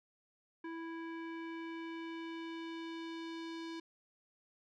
square tone with low-pass filter sweep, 329.6 Hz, E4, in tune, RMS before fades -44 dBFS, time 0.64-3.8 s, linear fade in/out 5 ms, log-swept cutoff 1800 to 4500 Hz, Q 1.7, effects none

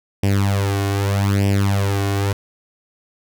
sawtooth tone with flanger, 99.4 Hz, G2, 25 cents sharp, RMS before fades -18 dBFS, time 0.23-2.33 s, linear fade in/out 5 ms, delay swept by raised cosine 0.37 to 2.77 ms, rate 0.81 Hz, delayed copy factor +0.8, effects none

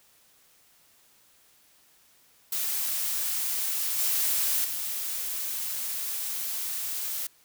blue noise with level steps, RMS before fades -29 / -26 / -32 dBFS, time 2.52-7.27 s, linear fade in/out 5 ms, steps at 3.98 / 4.64 s, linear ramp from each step 10 ms, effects white hiss -61 dBFS RMS until 7.44 s

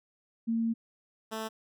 sine / 10% pulse tone pair in turn, 228.1 / 220.5 Hz, A#3 / A3, -37 / +4 cents, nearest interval minor second, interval 59 cents, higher first, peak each -26 dBFS, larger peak neither, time 0.47-0.74 / 1.31-1.49 s, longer first, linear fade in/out 20 ms, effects none

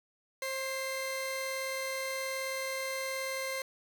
sawtooth tone pair together, 531.7 / 2088 Hz, C5 / C7, +28 / -4 cents, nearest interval 2 octaves, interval 2368 cents, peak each -32 / -34 dBFS, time 0.42-3.62 s, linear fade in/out 2 ms, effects none

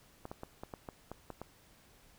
clicks, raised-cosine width 1 ms, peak -28 dBFS, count 9, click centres 0.254 / 0.315 / 0.434 / 0.635 / 0.738 / 0.888 / 1.116 / 1.303 / 1.416 s, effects pink hiss -63 dBFS RMS until 2.18 s

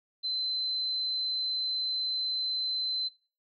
sine tone, 4064 Hz, B7, 49 cents sharp, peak -29 dBFS, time 0.23-3.09 s, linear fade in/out 20 ms, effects noise-tail reverb RT60 0.4 s tail -23 dB re dry

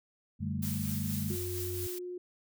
sine chord, D suspended fourth, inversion none, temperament equal, 146.83 / 196 / 220 Hz, D3 / G3 / A3, 0 / 0 / 0 cents, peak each -37 dBFS, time 0.39-1.37 s, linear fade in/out 50 ms
sine tone with pitch glide, 93.2 to 92.18 Hz, F#2 to F#2, +13 to -6 cents, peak -37 dBFS, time 0.4-1.87 s, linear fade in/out 5 ms, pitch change -19 cents, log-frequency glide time 0.92-1.17 s
blue noise with tremolo, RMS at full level -39 dBFS, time 0.62-1.99 s, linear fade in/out 10 ms, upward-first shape triangle, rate 4.3 Hz, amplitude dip 40%
sine tone, 358.7 Hz, F4, 46 cents sharp, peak -37 dBFS, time 1.3-2.18 s, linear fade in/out 5 ms
effects none

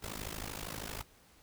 pink noise with amplitude modulation, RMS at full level -38 dBFS, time 0.02-1.03 s, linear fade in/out 20 ms, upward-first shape sine, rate 52.8 Hz, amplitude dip 90%, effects pink hiss -63 dBFS RMS until 1.42 s

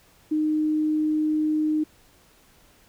sine tone, 307.7 Hz, D#4, 19 cents flat, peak -20 dBFS, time 0.31-1.84 s, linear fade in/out 10 ms, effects pink hiss -57 dBFS RMS until 2.88 s

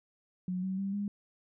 sine tone with pitch steps, 182.5 / 189.15 / 196.05 / 203.2 Hz, F#3 / F#3 / G3 / G#3, -24 / +38 / 0 / -38 cents, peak -31 dBFS, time 0.48-1.08 s, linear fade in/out 2 ms, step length 150 ms, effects none

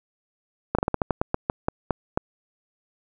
slowing click train, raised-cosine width 1 ms, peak -7 dBFS, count 13, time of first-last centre 0.75-2.175 s, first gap 36 ms, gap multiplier 1.2, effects none

